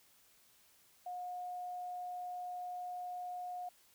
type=tone; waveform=sine; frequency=720 Hz; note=F#5; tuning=47 cents flat; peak=-40 dBFS; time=1.06-3.69 s; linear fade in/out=5 ms; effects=white hiss -67 dBFS RMS until 3.94 s